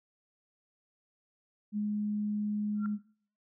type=tone; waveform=sine; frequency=209 Hz; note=G#3; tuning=11 cents sharp; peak=-29 dBFS; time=1.72-2.99 s; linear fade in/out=50 ms
type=tone with exponential growth; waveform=sine; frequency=1371 Hz; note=F6; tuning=32 cents flat; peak=-36 dBFS; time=2.75-2.86 s; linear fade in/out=1 ms; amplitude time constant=22 ms
effects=noise-tail reverb RT60 0.5 s tail -18 dB re dry